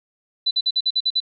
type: tone bursts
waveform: sine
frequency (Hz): 3994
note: B7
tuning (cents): +19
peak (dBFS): -16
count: 8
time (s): 0.46-1.203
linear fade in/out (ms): 10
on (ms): 50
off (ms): 49
effects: none